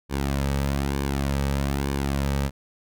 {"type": "tone with flanger", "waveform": "sawtooth", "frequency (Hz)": 69.3, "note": "C#2", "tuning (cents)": 0, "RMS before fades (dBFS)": -25, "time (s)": [0.09, 2.51], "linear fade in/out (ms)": 50, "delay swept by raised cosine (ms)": [1.5, 2.9], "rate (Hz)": 1.1, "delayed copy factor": -0.55, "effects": []}